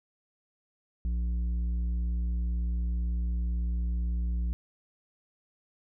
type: tone with tanh clipping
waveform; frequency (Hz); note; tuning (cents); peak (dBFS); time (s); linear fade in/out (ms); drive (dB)
sine; 59; A#1; +22; -28; 1.05-4.53; 0; 7
effects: none